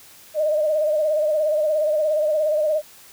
sine tone with vibrato, 612 Hz, D#5, 29 cents flat, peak -17 dBFS, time 0.34-2.82 s, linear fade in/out 50 ms, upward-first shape sine, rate 17 Hz, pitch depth 58 cents each way, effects white hiss -47 dBFS RMS until 3.12 s

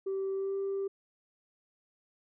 sine tone with pitch glide, 387.1 to 392.3 Hz, G4 to G4, -22 to +1 cents, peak -29 dBFS, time 0.06-0.88 s, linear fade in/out 10 ms, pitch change +23 cents, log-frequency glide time 0.34-0.56 s, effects tanh soft clip ceiling -28 dBFS

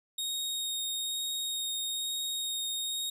sawtooth tone with vibrato, 3729 Hz, A#7, in tune, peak -29 dBFS, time 0.18-3.1 s, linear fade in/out 5 ms, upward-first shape sine, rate 1.1 Hz, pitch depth 8 cents each way, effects none

